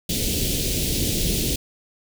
pink band-stop noise, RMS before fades -23 dBFS, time 0.09-1.56 s, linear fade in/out 5 ms, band 450 to 2900 Hz, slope 24 dB/octave, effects none

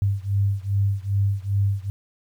sine beating tone pair, 98.5 / 101 Hz, G2 / G#2, +9 / -48 cents, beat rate 2.5 Hz, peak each -22 / -23 dBFS, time 0.02-1.9 s, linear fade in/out 0 ms, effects 9-bit

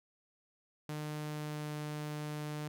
sawtooth tone with pitch glide, 151.2 to 150.24 Hz, D#3 to D3, -49 to +40 cents, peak -34 dBFS, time 0.89-2.68 s, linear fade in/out 2 ms, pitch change -11 cents, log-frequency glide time 1.19-1.73 s, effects none

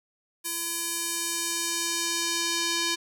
square tone with band-pass filter sweep, 338.2 Hz, E4, 44 cents sharp, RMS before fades -29 dBFS, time 0.44-2.96 s, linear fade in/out 20 ms, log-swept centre 11000 to 4700 Hz, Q 1.1, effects none

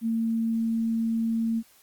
sine tone, 226.9 Hz, A#3, 47 cents flat, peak -23 dBFS, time 0.01-1.63 s, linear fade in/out 50 ms, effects white hiss -58 dBFS RMS until 1.82 s + Opus 32 kbps

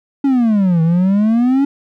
triangle exponential two-way sweep, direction down then up, 283.6 to 160 to 283.6 Hz, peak -8 dBFS, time 0.24-1.65 s, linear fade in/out 5 ms, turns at 0.82 s, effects none

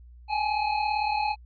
square tone pair together, 812.2 / 850 Hz, G#5 / G#5, -39 / +40 cents, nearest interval minor second, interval 79 cents, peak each -31 / -26 dBFS, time 0.28-1.36 s, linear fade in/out 50 ms, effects added 60 Hz sine -46 dBFS peak until 1.45 s + resampled to 11025 Hz

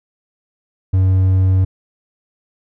triangle tone, 94 Hz, F#2, 28 cents sharp, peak -8 dBFS, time 0.93-1.65 s, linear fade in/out 10 ms, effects none

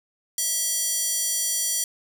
square tone with high-pass filter, 650 Hz, E5, 24 cents flat, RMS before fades -25 dBFS, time 0.38-1.84 s, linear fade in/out 2 ms, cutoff 6900 Hz, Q 1.3, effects 8-bit

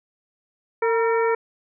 harmonic tone with a mistuned harmonic, 454.7 Hz, A#4, 43 cents flat, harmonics 1 / 2 / 3 / 4 / 5, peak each -19 / -25 / -29 / -31 / -33 dBFS, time 0.82-1.35 s, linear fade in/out 5 ms, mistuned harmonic 2, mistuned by +70 cents, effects none

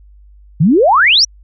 sine exponential sweep, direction up, 137.9 to 5990 Hz, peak -6 dBFS, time 0.6-1.25 s, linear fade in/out 10 ms, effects added 50 Hz sine -39 dBFS peak until 1.43 s

